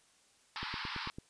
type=band-pass noise; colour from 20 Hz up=pink; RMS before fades=-41 dBFS; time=0.56-1.1 s; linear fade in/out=0 ms; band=850 to 5200 Hz; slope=96 dB/octave
type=click train; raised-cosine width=3 ms; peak=-30 dBFS; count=6; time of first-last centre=0.63-1.185 s; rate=9.01 Hz
effects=white hiss -67 dBFS RMS until 1.29 s + resampled to 22050 Hz